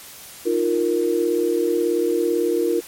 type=chord; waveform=sine; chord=Eb suspended second; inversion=none; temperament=equal; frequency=311.1 / 349.2 / 466.2 Hz; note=Eb4 / F4 / Bb4; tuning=0 / 0 / 0 cents; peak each=-25 / -20 / -21 dBFS; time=0.45-2.81 s; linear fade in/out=20 ms; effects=white hiss -40 dBFS RMS until 2.87 s + MP3 64 kbps